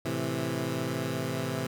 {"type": "chord", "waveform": "15% pulse", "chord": "A minor", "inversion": "none", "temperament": "equal", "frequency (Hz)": [110, 130.81, 164.81], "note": ["A2", "C3", "E3"], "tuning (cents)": [0, 0, 0], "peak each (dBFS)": [-30, -26, -28], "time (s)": [0.05, 1.67], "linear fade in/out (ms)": 5, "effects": []}